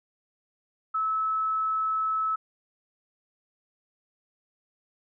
sine tone, 1300 Hz, E6, 24 cents flat, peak -24 dBFS, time 0.94-2.36 s, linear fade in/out 10 ms, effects none

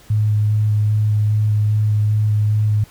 sine tone with vibrato, 106.1 Hz, G#2, 38 cents sharp, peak -13 dBFS, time 0.1-2.84 s, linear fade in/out 5 ms, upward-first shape square, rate 2.5 Hz, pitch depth 9 cents each way, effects pink hiss -47 dBFS RMS until 2.9 s

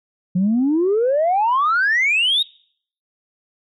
sine exponential sweep, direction up, 174.61 to 3820 Hz, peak -13 dBFS, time 0.35-2.43 s, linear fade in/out 10 ms, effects noise-tail reverb RT60 0.6 s tail -25 dB re dry + tanh soft clip ceiling -11 dBFS

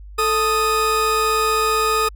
40% pulse tone pair together, 440 / 1244.5 Hz, A4 / D#6, 0 / 0 cents, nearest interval octave + tritone, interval 1800 cents, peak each -20 / -17 dBFS, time 0.18-2.09 s, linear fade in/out 10 ms, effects added 50 Hz sine -35 dBFS peak until 2.15 s

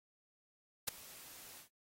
white noise with ADSR envelope, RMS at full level -33 dBFS, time 0.87-1.69 s, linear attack 14 ms, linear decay 8 ms, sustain -21 dB, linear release 110 ms, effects AAC 48 kbps

